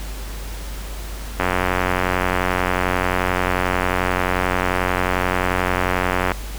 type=click train; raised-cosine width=0.5 ms; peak=-3 dBFS; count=450; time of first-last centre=1.4-6.318 s; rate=91.3 Hz; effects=added 50 Hz sine -28 dBFS peak until 6.58 s + pink hiss -36 dBFS RMS until 6.58 s